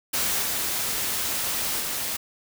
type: noise with level steps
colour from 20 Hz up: white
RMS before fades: -25 / -27 / -29 dBFS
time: 0.13-2.17 s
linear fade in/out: 10 ms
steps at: 0.42 / 1.8 s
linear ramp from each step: 5 ms
effects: none